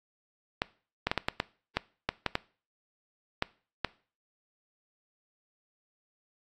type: clicks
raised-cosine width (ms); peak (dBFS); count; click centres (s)
0.3; -10; 12; 0.619 / 1.07 / 1.115 / 1.177 / 1.285 / 1.401 / 1.77 / 2.09 / 2.263 / 2.354 / 3.424 / 3.847
effects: noise-tail reverb RT60 0.4 s tail -21 dB re dry + AAC 64 kbps